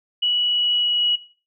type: tone with pitch glide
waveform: sine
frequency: 2936 to 2917 Hz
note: F#7 to F#7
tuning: -14 to -25 cents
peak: -17 dBFS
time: 0.22-1.16 s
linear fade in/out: 10 ms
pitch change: -11 cents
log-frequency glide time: 0.43-1.01 s
effects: noise-tail reverb RT60 0.4 s tail -18 dB re dry